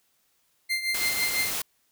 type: tone with tremolo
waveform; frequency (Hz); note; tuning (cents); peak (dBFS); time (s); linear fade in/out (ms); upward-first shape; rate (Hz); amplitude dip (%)
30% pulse; 2093; C7; 0; -20; 0.69-1.51; 20; triangle; 6; 75
type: noise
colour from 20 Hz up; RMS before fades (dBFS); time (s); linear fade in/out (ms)
white; -30; 0.94-1.62; 5
effects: white hiss -69 dBFS RMS until 1.91 s